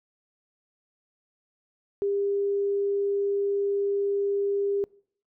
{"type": "tone", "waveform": "sine", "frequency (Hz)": 400.9, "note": "G4", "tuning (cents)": 39, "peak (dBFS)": -23, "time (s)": [2.02, 4.84], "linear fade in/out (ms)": 0, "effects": ["noise-tail reverb RT60 0.6 s tail -25 dB re dry"]}